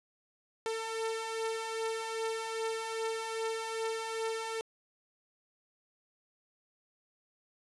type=beating tone pair; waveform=sawtooth; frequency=446.4 / 448.9 Hz; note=A4 / A4; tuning=+25 / +35 cents; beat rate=2.5 Hz; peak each=-36 / -31 dBFS; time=0.66-4.61 s; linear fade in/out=0 ms; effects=resampled to 24000 Hz + 9-bit